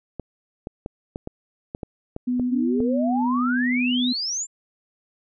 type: clicks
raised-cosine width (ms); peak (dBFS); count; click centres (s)
2; -17; 10; 0.197 / 0.671 / 0.861 / 1.159 / 1.274 / 1.749 / 1.832 / 2.164 / 2.397 / 2.804
type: tone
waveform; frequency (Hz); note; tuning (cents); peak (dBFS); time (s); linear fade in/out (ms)
sine; 248.1; B3; +8; -20; 2.27-4.13; 10
type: exponential sweep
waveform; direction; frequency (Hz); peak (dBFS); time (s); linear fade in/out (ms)
sine; up; 242.7 to 7460; -24; 2.47-4.47; 50
effects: none